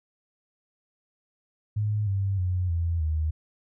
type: tone with pitch steps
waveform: sine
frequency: 105.5 / 97.87 / 90.79 / 84.22 / 78.13 Hz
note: G#2 / G2 / F#2 / E2 / D#2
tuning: +28 / -2 / -32 / +38 / +8 cents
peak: -23 dBFS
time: 1.76-3.31 s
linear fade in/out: 10 ms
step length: 310 ms
effects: none